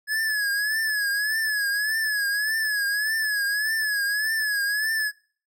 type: tone with vibrato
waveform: square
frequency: 1699 Hz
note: G#6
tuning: 39 cents sharp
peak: -23 dBFS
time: 0.07-5.12 s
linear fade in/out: 50 ms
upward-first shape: triangle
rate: 1.7 Hz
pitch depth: 96 cents each way
effects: noise-tail reverb RT60 0.5 s tail -26 dB re dry